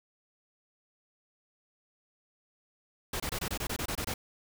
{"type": "noise bursts", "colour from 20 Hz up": "pink", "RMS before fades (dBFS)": -34, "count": 11, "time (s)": [3.13, 4.14], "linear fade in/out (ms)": 5, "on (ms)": 70, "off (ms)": 24, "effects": []}